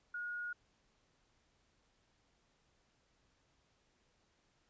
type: tone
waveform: sine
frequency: 1441 Hz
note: F#6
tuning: 46 cents flat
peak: -39 dBFS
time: 0.14-0.53 s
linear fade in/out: 5 ms
effects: pink hiss -75 dBFS RMS until 4.69 s + resampled to 16000 Hz